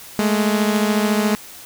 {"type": "beating tone pair", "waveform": "sawtooth", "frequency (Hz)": [209.1, 223.1], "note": ["G#3", "A3"], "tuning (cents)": [12, 24], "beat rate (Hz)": 14, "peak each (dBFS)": [-13, -18], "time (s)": [0.19, 1.35], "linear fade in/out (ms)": 0, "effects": ["white hiss -39 dBFS RMS until 1.65 s"]}